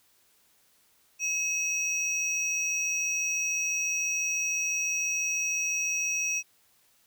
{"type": "tone pair together", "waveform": "triangle", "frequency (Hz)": [2569, 5767], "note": ["E7", "F#8"], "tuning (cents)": [-45, -45], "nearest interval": "octave + major second", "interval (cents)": 1400, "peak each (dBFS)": -28, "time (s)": [1.19, 6.43], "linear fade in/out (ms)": 50, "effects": ["white hiss -65 dBFS RMS until 7.06 s"]}